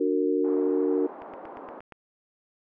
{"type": "chord", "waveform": "sine", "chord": "D augmented", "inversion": "none", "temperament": "just", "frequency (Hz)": [293.7, 367.1, 458.9], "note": ["D4", "F#4", "A#4"], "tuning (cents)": [0, -14, -27], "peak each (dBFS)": -26, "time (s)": [0, 1.07], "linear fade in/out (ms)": 10}
{"type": "band-pass noise", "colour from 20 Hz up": "white", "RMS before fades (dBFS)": -42, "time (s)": [0.44, 1.8], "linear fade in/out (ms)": 10, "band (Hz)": [260, 970], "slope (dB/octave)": 24}
{"type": "click train", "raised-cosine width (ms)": 0.5, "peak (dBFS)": -28, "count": 7, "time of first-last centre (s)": [1.22, 1.923], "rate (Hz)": 8.54}
{"effects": []}